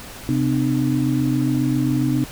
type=tone cluster; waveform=sine; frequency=132.5 / 254.3 / 301.7 Hz; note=C3 / C4 / D4; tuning=+22 / -49 / +47 cents; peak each=-21 dBFS; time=0.29-2.24 s; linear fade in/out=0 ms; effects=pink hiss -37 dBFS RMS until 2.31 s